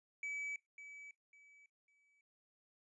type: tone with echo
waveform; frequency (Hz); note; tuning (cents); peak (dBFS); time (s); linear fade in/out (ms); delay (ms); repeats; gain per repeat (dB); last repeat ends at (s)
triangle; 2290; D7; -44; -38; 0.23-0.56; 2; 550; 3; -11; 2.21
effects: noise-tail reverb RT60 0.2 s tail -22 dB re dry + resampled to 22050 Hz